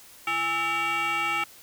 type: tone with frequency modulation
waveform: sine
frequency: 1797 Hz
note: A6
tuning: 36 cents sharp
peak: -21 dBFS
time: 0.27-1.44 s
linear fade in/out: 5 ms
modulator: 486 Hz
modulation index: 2.1
effects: tanh soft clip ceiling -23 dBFS + white hiss -50 dBFS RMS until 1.62 s